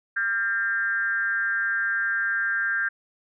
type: tone with frequency modulation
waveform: sine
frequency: 1598 Hz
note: G6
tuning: 33 cents sharp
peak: -22 dBFS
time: 0.16-2.89 s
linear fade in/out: 10 ms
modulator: 207 Hz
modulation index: 0.71
effects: none